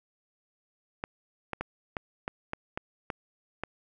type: clicks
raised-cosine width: 0.5 ms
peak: -17 dBFS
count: 9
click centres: 1.039 / 1.533 / 1.61 / 1.968 / 2.279 / 2.534 / 2.775 / 3.102 / 3.636 s
effects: none

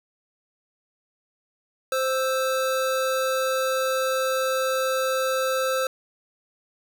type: tone pair together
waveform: square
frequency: 523.3 / 1320 Hz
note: C5 / E6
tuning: 0 / +2 cents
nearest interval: octave + major third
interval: 1602 cents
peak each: -24 / -28 dBFS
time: 1.92-5.87 s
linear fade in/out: 2 ms
effects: none

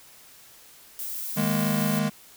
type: noise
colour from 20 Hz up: violet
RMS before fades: -33 dBFS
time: 0.99-1.99 s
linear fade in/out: 0 ms
type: chord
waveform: square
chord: D# suspended fourth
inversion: none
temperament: just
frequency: 155.56 / 207.4 / 233.3 Hz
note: D#3 / G#3 / A#3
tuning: 0 / -2 / +2 cents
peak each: -29 / -26 / -30 dBFS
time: 1.36-2.1 s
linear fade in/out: 20 ms
effects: white hiss -51 dBFS RMS until 2.36 s

